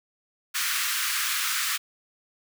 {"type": "high-pass noise", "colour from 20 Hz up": "pink", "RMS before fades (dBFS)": -27, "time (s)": [0.54, 1.78], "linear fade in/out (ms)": 20, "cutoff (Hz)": 1200, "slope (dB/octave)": 48, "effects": []}